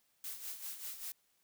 blue noise with tremolo, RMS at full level -42 dBFS, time 0.24-1.12 s, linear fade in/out 2 ms, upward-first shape sine, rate 5.1 Hz, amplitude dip 65%, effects white hiss -75 dBFS RMS until 1.43 s

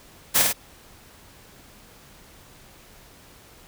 white noise with echo, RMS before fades -18 dBFS, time 0.34-0.43 s, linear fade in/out 20 ms, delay 51 ms, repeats 2, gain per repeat -3 dB, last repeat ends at 0.532 s, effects pink hiss -50 dBFS RMS until 3.67 s

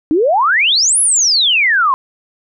sine exponential two-way sweep, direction up then down, 290 to 11030 to 1017 Hz, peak -9 dBFS, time 0.11-1.94 s, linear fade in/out 0 ms, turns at 1 s, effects none

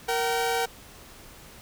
sawtooth tone pair together, 466.2 / 764.9 Hz, A#4 / G5, 0 / -43 cents, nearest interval major sixth, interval 857 cents, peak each -23 dBFS, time 0.08-0.66 s, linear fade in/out 10 ms, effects pink hiss -48 dBFS RMS until 1.61 s

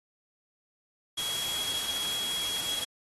sine tone in noise, 3316 Hz, G#7, 3 cents flat, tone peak -31 dBFS, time 1.17-2.85 s, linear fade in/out 10 ms, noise white, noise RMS -35 dBFS, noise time 1.17-2.85 s, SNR +1 dB, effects AAC 32 kbps

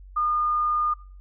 sine tone, 1217 Hz, D#6, 39 cents flat, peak -21 dBFS, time 0.16-0.94 s, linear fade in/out 10 ms, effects noise-tail reverb RT60 0.4 s tail -18 dB re dry + added 47 Hz sine -42 dBFS peak until 1.2 s

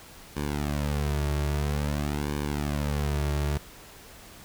sawtooth tone with flanger, 73.1 Hz, D2, 7 cents flat, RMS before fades -28 dBFS, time 0.36-3.58 s, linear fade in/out 10 ms, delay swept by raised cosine 1.5 to 4 ms, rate 0.5 Hz, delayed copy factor -0.9, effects pink hiss -48 dBFS RMS until 4.44 s

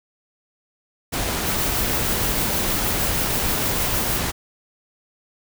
pink noise, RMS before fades -24 dBFS, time 1.12-4.32 s, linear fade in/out 20 ms
violet noise with tremolo, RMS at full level -24 dBFS, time 1.44-4.22 s, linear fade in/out 50 ms, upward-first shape triangle, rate 6.4 Hz, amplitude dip 45%
effects none

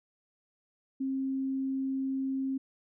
sine tone, 267.2 Hz, C4, 36 cents sharp, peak -29 dBFS, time 1-2.58 s, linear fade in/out 10 ms, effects none

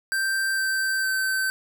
square tone with pitch steps, 1568 / 1555.4 / 1542.8 Hz, G6 / G6 / G6, 0 / -14 / -28 cents, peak -23 dBFS, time 0.12-1.5 s, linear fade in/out 0 ms, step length 460 ms, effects none

